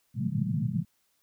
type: band-pass noise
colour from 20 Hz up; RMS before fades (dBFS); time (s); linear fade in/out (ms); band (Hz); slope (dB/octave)
pink; -29; 0.14-0.85; 50; 110 to 220; 96
effects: white hiss -72 dBFS RMS until 1.22 s